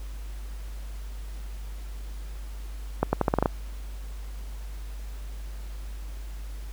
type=accelerating click train; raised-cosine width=1 ms; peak=-7 dBFS; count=8; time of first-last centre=3.03-3.459 s; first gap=100 ms; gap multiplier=0.83; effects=added 50 Hz sine -34 dBFS peak until 6.72 s + pink hiss -51 dBFS RMS until 6.72 s